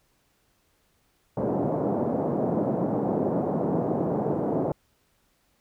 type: band-pass noise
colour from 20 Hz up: pink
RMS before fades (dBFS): -26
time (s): 1.37-4.72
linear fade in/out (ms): 2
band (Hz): 150 to 740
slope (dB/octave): 24
effects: pink hiss -68 dBFS RMS until 5.6 s